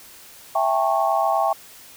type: chord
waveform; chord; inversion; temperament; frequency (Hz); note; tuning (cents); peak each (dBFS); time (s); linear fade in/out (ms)
sine; A dominant seventh; second; just; 660 / 792 / 880 / 1100; E5 / G5 / A5 / C#6; +2 / +18 / 0 / -14; -22 / -21 / -26 / -24; 0.55-1.53; 5
effects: white hiss -45 dBFS RMS until 1.96 s